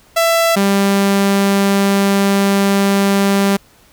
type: tone pair in turn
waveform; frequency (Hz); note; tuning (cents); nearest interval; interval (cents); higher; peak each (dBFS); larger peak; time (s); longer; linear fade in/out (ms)
sawtooth; 666 / 198; E5 / G3; +18 / +18; octave + major sixth; 2100; first; -7; neither; 0.16-0.56 / 0.56-3.57; second; 10
effects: pink hiss -49 dBFS RMS until 3.92 s